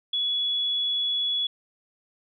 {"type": "tone", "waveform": "sine", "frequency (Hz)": 3389, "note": "G#7", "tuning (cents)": 34, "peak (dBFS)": -23, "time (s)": [0.13, 1.47], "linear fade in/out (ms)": 5, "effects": []}